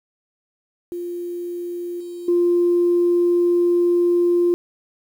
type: tone with level steps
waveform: sine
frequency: 349.2 Hz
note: F4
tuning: in tune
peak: -25 / -29 / -13 dBFS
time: 0.92-4.54 s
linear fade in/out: 0 ms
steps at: 2 / 2.28 s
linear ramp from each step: 5 ms
effects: tanh soft clip ceiling -9 dBFS + 8-bit